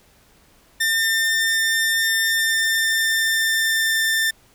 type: tone with pitch glide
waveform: sawtooth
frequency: 1801 to 1788.6 Hz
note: A6 to A6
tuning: +40 to +28 cents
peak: -14 dBFS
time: 0.8-4.31 s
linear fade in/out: 10 ms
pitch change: -12 cents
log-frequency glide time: 2-4.05 s
effects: pink hiss -55 dBFS RMS until 4.54 s